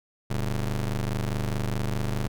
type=ring-modulated tone; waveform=30% pulse; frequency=75.8 Hz; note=D#2; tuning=45 cents flat; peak=-20 dBFS; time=0.3-2.28 s; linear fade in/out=10 ms; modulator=50.3 Hz; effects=none